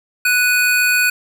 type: tone pair together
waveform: square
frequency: 1480 / 2489 Hz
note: F#6 / D#7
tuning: 0 / 0 cents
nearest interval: major sixth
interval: 900 cents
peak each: -16 dBFS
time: 0.25-1.1 s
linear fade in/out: 5 ms
effects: none